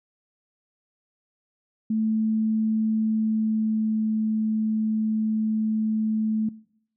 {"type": "tone with pitch glide", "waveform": "sine", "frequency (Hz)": [219.2, 217.9], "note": ["A3", "A3"], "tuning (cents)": [-6, -17], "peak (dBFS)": -21, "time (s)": [1.9, 6.49], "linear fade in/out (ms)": 5, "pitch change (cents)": -11, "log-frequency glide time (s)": [2.97, 4.06], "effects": ["noise-tail reverb RT60 0.7 s tail -22 dB re dry"]}